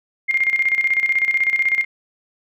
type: tone with tremolo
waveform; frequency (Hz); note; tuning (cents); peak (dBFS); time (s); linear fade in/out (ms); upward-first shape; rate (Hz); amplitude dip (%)
sine; 2120; C7; +22; -13; 0.28-1.85; 20; square; 16; 65
effects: none